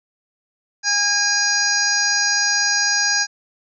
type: harmonic tone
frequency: 818 Hz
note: G#5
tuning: 26 cents flat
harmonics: 1 / 2 / 3 / 5 / 6 / 7 / 8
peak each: -29 / -20 / -32 / -30 / -21 / -24 / -23 dBFS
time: 0.83-3.27 s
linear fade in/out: 50 ms
effects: none